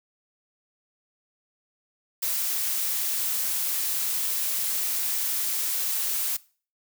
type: noise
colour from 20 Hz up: blue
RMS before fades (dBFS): -27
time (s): 2.22-6.37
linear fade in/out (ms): 10
effects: noise-tail reverb RT60 0.4 s tail -21 dB re dry